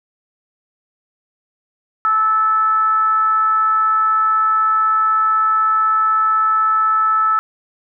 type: tone with frequency modulation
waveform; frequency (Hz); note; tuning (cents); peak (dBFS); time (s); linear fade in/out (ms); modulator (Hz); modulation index
sine; 1308; E6; -14; -12; 2.05-7.39; 0; 442; 0.27
effects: none